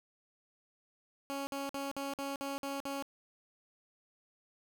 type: tone bursts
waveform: 15% pulse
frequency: 277.2 Hz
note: C#4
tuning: in tune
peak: -30 dBFS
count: 8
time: 1.3-3.024 s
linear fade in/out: 0 ms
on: 170 ms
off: 52 ms
effects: none